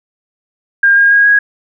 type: tone with pitch steps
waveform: sine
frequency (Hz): 1607 / 1621.9 / 1637 / 1652.2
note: G6 / G#6 / G#6 / G#6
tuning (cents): +43 / -41 / -25 / -9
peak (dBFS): -5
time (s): 0.83-1.39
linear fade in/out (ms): 5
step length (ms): 140
effects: none